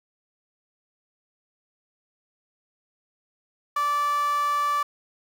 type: tone with high-pass filter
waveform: sawtooth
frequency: 582 Hz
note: D5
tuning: 16 cents flat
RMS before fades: -24 dBFS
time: 3.76-4.83 s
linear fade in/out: 5 ms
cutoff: 1200 Hz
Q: 8.3
effects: none